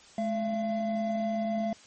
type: tone pair together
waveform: triangle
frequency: 213.8 / 678.8 Hz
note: A3 / F5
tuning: -49 / -49 cents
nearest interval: octave + minor sixth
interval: 2000 cents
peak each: -28 dBFS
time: 0.18-1.73 s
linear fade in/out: 2 ms
effects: white hiss -54 dBFS RMS until 1.86 s + MP3 32 kbps